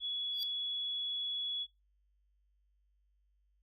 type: tone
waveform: sine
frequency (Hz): 3382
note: G#7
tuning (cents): +31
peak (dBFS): -34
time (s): 0-1.67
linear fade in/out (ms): 50
type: tone with exponential growth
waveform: square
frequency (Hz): 4699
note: D8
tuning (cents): 0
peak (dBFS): -34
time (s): 0.32-0.43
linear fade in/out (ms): 0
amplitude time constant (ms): 23
effects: noise-tail reverb RT60 0.2 s tail -18 dB re dry + added 50 Hz sine -70 dBFS peak until 3.62 s